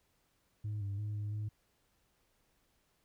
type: tone with pitch steps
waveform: sine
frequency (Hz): 105.4 / 99.6 / 105.1 / 104.1 / 105.9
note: G#2 / G2 / G#2 / G#2 / G#2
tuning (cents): +26 / +28 / +21 / +5 / +34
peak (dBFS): -33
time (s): 0.64-1.49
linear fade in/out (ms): 10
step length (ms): 170
effects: tanh soft clip ceiling -34 dBFS + pink hiss -75 dBFS RMS until 3.04 s